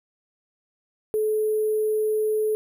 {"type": "tone with sample-and-hold", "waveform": "sine", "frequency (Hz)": 429.9, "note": "A4", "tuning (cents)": -40, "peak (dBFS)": -20, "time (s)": [1.14, 2.55], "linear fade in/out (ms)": 0, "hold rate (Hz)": 11025, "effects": []}